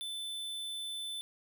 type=tone; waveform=square; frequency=3520 Hz; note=A7; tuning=in tune; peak=-38 dBFS; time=0.01-1.21 s; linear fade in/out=0 ms; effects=none